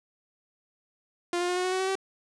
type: tone with pitch steps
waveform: sawtooth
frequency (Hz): 349.2 / 354.1 / 359 / 364 / 369.1 / 374.3 / 379.5 / 384.8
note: F4 / F4 / F4 / F#4 / F#4 / F#4 / F#4 / G4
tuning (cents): 0 / +24 / +48 / -28 / -4 / +20 / +44 / -32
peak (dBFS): -22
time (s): 1.33-1.954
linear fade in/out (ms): 2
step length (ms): 78
effects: resampled to 22050 Hz + 9-bit